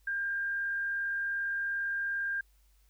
sine tone with frequency modulation, 1600 Hz, G6, 35 cents sharp, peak -30 dBFS, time 0.07-2.41 s, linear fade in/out 5 ms, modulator 57.4 Hz, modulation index 0.28, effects added 50 Hz sine -62 dBFS peak until 2.89 s + white hiss -72 dBFS RMS until 2.89 s

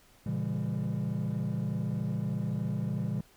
triangle chord, A# diminished seventh, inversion none, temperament just, 116.54 / 139.85 / 167.82 / 201.4 Hz, A#2 / C#3 / E3 / G3, 0 / +16 / +31 / +47 cents, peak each -32 dBFS, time 0.26-3.21 s, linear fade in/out 5 ms, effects tanh soft clip ceiling -23 dBFS + pink hiss -61 dBFS RMS until 3.36 s

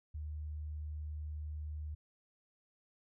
sine tone, 75.9 Hz, D#2, 42 cents flat, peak -39 dBFS, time 0.14-1.95 s, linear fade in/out 10 ms, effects none

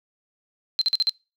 sine tone bursts, 4115 Hz, C8, 30 cents flat, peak -17 dBFS, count 5, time 0.79-1.094 s, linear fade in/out 0 ms, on 24 ms, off 46 ms, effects noise-tail reverb RT60 0.3 s tail -26 dB re dry

